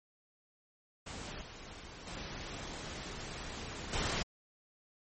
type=noise with level steps; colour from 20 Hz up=pink; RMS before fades=-44 / -49 / -43 / -34 dBFS; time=1.06-4.23 s; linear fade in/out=10 ms; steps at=1.41 / 2.07 / 3.93 s; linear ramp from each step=2 ms; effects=MP3 32 kbps